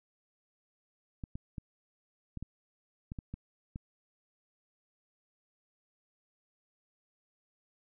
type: clicks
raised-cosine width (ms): 5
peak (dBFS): -27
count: 9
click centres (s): 1.238 / 1.355 / 1.582 / 2.373 / 2.426 / 3.119 / 3.188 / 3.34 / 3.759
effects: none